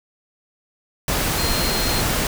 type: tone in noise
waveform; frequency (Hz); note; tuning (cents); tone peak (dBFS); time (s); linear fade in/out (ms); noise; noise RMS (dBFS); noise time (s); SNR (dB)
sine; 4200; C8; +6; -26; 1.38-2.01; 2; pink; -21; 1.08-2.27; -8
effects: none